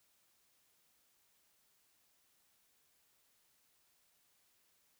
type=silence; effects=white hiss -74 dBFS RMS until 4.99 s